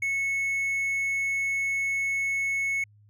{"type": "tone", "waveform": "triangle", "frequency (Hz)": 2200, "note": "C#7", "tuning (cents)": -14, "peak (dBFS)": -23, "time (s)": [0.02, 2.84], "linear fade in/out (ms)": 5, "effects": ["added 104 Hz sine -54 dBFS peak until 3.09 s"]}